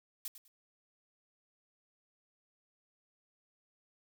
blue noise with echo, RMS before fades -40 dBFS, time 0.25-0.28 s, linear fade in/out 2 ms, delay 100 ms, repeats 2, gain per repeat -12 dB, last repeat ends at 0.48 s, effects none

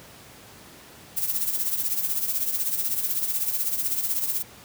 violet noise with tremolo, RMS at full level -23 dBFS, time 1.16-4.43 s, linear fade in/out 20 ms, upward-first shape triangle, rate 16 Hz, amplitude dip 70%, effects pink hiss -47 dBFS RMS until 4.64 s + high-pass 80 Hz 12 dB/octave

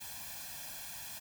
white noise with comb filter, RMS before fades -45 dBFS, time 0-1.2 s, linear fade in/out 20 ms, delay 1.2 ms, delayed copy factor +0.85, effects none

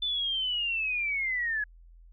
sine linear sweep, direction down, 3530 to 1668 Hz, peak -27 dBFS, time 0.02-1.64 s, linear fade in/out 5 ms, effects added 42 Hz sine -50 dBFS peak until 2.12 s

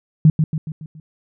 sine tone with echo, 155.8 Hz, D#3, 3 cents sharp, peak -6 dBFS, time 0.25-0.3 s, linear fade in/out 2 ms, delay 140 ms, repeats 5, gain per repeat -6 dB, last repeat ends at 1 s, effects none

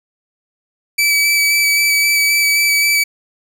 sawtooth tone with vibrato, 2300 Hz, D7, 37 cents flat, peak -8 dBFS, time 0.98-3.04 s, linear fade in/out 10 ms, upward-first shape square, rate 3.8 Hz, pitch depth 10 cents each way, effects none

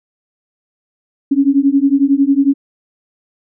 sine beating tone pair, 272 / 283 Hz, C#4 / C#4, -33 / +36 cents, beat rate 11 Hz, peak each -12 dBFS, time 1.31-2.54 s, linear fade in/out 10 ms, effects none

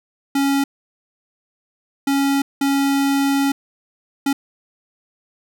square tone bursts at uneven times, 277.2 Hz, C#4, in tune, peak -16 dBFS, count 4, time 0.35-0.64 / 2.07-2.42 / 2.61-3.52 / 4.26-4.33 s, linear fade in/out 5 ms, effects none

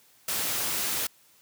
white noise, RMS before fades -29 dBFS, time 0.28-1.07 s, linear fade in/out 5 ms, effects white hiss -60 dBFS RMS until 1.41 s + high-pass 80 Hz 12 dB/octave

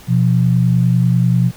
sine tone pair together, 124.41 / 174.61 Hz, B2 / F3, +13 / 0 cents, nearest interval tritone, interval 587 cents, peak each -12 / -14 dBFS, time 0.07-1.52 s, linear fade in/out 50 ms, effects pink hiss -41 dBFS RMS until 1.56 s

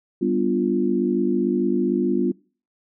sine chord, G dominant seventh, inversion none, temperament equal, 196 / 246.9 / 293.7 / 349.2 Hz, G3 / B3 / D4 / F4, 0 / 0 / 0 / 0 cents, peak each -25 / -23 / -26 / -22 dBFS, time 0.21-2.32 s, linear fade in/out 10 ms, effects noise-tail reverb RT60 0.4 s tail -24 dB re dry

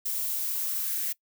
violet noise with high-pass filter sweep, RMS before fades -30 dBFS, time 0.05-1.13 s, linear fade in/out 10 ms, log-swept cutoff 470 to 1900 Hz, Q 2.6, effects noise-tail reverb RT60 0.1 s tail -22 dB re dry

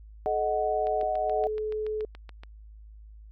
sine chord, D# diminished, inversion second, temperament equal with one note detuned, 430.4 / 622.3 / 740 Hz, A4 / D#5 / F#5, -38 / 0 / 0 cents, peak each -30 / -28 / -28 dBFS, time 0.26-1.47 s, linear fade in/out 0 ms
click train, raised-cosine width 0.3 ms, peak -29 dBFS, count 12, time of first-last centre 0.87-2.435 s, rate 7.03 Hz
sine tone, 429.6 Hz, A4, 41 cents flat, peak -28 dBFS, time 1.03-2.05 s, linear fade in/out 2 ms
effects added 53 Hz sine -45 dBFS peak until 3.31 s

